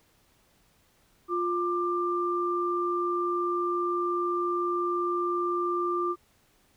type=tone pair together; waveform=sine; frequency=351.5 / 1187.1 Hz; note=F4 / D6; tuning=+11 / +18 cents; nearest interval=octave + major sixth; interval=2107 cents; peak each=-28 dBFS; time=1.28-6.16 s; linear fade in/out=50 ms; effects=pink hiss -65 dBFS RMS until 6.76 s